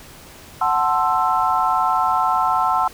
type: chord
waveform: sine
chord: F# half-diminished seventh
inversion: none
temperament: equal with one note detuned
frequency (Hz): 740 / 880 / 1046.5 / 1325.4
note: F#5 / A5 / C6 / E6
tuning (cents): 0 / 0 / 0 / +9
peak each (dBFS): -21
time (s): 0.61-2.88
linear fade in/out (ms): 5
effects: pink hiss -42 dBFS RMS until 2.93 s